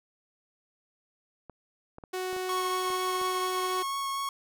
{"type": "clicks", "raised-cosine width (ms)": 1, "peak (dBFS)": -30, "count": 7, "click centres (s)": [1.497, 1.984, 2.038, 2.329, 2.365, 2.903, 3.215]}
{"type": "tone", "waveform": "sawtooth", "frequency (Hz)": 370, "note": "F#4", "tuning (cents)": 0, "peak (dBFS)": -27, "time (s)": [2.13, 3.83], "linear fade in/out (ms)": 10}
{"type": "tone with vibrato", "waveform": "45% pulse", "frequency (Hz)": 1100, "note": "C#6", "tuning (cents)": -14, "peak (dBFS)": -30, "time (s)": [2.49, 4.29], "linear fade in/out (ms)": 2, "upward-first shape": "sine", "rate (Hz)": 4.2, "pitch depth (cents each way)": 11}
{"effects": []}